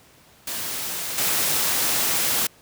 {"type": "noise with level steps", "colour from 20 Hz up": "white", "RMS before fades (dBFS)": [-29, -22], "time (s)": [0.47, 2.47], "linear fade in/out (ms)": 5, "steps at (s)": 1.18, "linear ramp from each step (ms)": 2, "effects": ["pink hiss -53 dBFS RMS until 2.61 s", "high-pass 80 Hz 12 dB/octave"]}